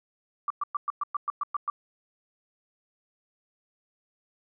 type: tone bursts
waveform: sine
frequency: 1167 Hz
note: D6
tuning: 11 cents flat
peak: -25 dBFS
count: 10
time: 0.48-1.7 s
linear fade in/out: 2 ms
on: 23 ms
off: 110 ms
effects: none